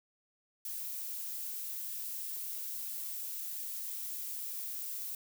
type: noise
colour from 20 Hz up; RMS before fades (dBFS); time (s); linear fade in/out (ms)
violet; -40; 0.65-5.15; 2
effects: none